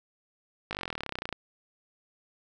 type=slowing click train; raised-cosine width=0.3 ms; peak=-17 dBFS; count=24; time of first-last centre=0.71-1.327 s; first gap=19 ms; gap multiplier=1.03; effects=none